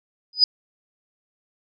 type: tone with exponential growth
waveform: sine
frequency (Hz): 4978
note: D#8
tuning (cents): 0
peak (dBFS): -7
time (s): 0.33-0.44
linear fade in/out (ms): 2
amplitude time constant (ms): 22
effects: none